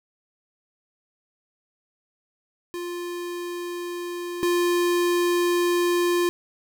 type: tone pair in turn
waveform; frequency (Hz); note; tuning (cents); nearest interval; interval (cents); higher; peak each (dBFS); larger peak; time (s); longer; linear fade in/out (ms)
square; 350 / 350; F4 / F4; +4 / +4; unison; 0; neither; -30 / -20; second; 2.74-4.43 / 4.43-6.29; second; 0
effects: none